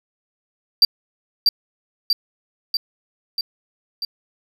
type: tone with echo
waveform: triangle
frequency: 4699 Hz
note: D8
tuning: in tune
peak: -7 dBFS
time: 0.82-0.85 s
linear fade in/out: 2 ms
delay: 640 ms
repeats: 5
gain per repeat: -3 dB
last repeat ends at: 4.05 s
effects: none